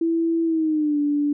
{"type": "tone with pitch glide", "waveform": "sine", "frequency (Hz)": [330.9, 291.4], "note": ["E4", "D4"], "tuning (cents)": [7, -13], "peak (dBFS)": -18, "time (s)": [0.01, 1.33], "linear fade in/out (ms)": 5, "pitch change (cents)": -220, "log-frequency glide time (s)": [0.44, 0.99], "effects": []}